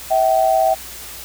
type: tone pair together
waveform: sine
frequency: 649 / 766.5 Hz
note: E5 / G5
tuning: -27 / -39 cents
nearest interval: minor third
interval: 288 cents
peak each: -15 dBFS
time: 0.1-0.75 s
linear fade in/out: 20 ms
effects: added 60 Hz sine -44 dBFS peak until 1.24 s + white hiss -34 dBFS RMS until 1.24 s